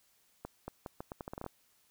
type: accelerating click train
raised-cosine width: 1 ms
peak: -26 dBFS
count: 12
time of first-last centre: 0.45-1.463 s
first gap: 230 ms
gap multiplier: 0.79
effects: white hiss -70 dBFS RMS until 1.9 s